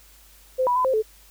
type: tone with pitch steps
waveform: sine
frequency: 516 / 981 / 1010 / 525 / 435.2 Hz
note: C5 / B5 / B5 / C5 / A4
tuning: -24 / -12 / +39 / +6 / -19 cents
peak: -18 dBFS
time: 0.58-1.025 s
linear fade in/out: 20 ms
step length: 89 ms
effects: added 50 Hz sine -53 dBFS peak until 1.3 s + white hiss -53 dBFS RMS until 1.3 s